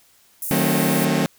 pink high-pass noise, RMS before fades -28 dBFS, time 0.42-1.05 s, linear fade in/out 2 ms, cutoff 9400 Hz, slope 24 dB/octave
sawtooth chord, D# diminished seventh, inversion none, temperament just, 155.56 / 186.68 / 224 / 268.8 Hz, D#3 / F#3 / A3 / C4, 0 / +16 / +31 / +47 cents, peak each -19 dBFS, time 0.51-1.26 s, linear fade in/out 0 ms
effects white hiss -56 dBFS RMS until 1.38 s

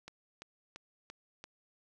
click train, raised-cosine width 0.2 ms, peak -29 dBFS, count 5, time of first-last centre 0.08-1.441 s, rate 2.94 Hz, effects 11-bit

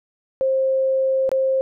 sine tone with dropouts, 530 Hz, C5, 22 cents sharp, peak -16 dBFS, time 0.41-1.61 s, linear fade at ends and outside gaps 0 ms, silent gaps 1.292-1.316 s, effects none

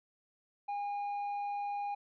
sine tone with tanh clipping, 814 Hz, G#5, 35 cents flat, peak -35 dBFS, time 0.68-1.95 s, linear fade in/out 10 ms, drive 4 dB, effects none

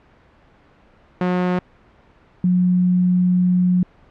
sawtooth / sine tone pair in turn, 180.5 / 180.5 Hz, F#3 / F#3, -43 / -43 cents, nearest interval unison, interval 0 cents, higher neither, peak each -13 dBFS, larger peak neither, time 1.21-1.59 / 2.44-3.83 s, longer second, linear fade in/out 2 ms, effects pink hiss -52 dBFS RMS until 4.1 s + low-pass 2000 Hz 12 dB/octave

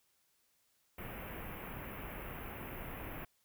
pink band-stop noise, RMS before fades -45 dBFS, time 0.98-3.25 s, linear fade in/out 5 ms, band 2800 to 12000 Hz, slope 48 dB/octave, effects white hiss -75 dBFS RMS until 3.44 s

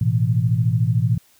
sine chord, A suspended second, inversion none, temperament equal, 110 / 123.47 / 164.81 Hz, A2 / B2 / E3, 0 / 0 / 0 cents, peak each -19 / -19 / -23 dBFS, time 0.01-1.18 s, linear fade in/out 5 ms, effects white hiss -56 dBFS RMS until 1.39 s

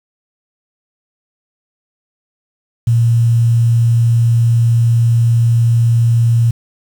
sine tone with quantisation, 116.54 Hz, A#2, in tune, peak -8 dBFS, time 2.87-6.51 s, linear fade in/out 5 ms, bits 6, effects none

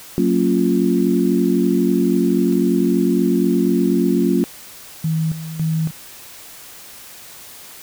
sine chord, Gb major seventh, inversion none, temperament equal with one note detuned, 185 / 228.8 / 277.2 / 349.2 Hz, Gb3 / Bb3 / Db4 / F4, 0 / -32 / 0 / 0 cents, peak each -19 dBFS, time 0.18-4.44 s, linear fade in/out 0 ms
clicks, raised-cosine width 0.2 ms, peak -23 dBFS, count 2, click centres 2.524 / 2.527 s
sine tone with tremolo, 160 Hz, D#3, 49 cents sharp, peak -16 dBFS, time 5.04-5.91 s, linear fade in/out 5 ms, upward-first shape square, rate 1.8 Hz, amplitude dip 70%
effects white hiss -39 dBFS RMS until 7.82 s

